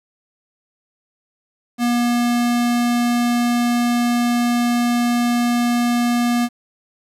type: tone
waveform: square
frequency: 239.9 Hz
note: A#3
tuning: 50 cents sharp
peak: -16 dBFS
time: 1.78-6.49 s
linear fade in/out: 50 ms
effects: resampled to 32000 Hz + 8-bit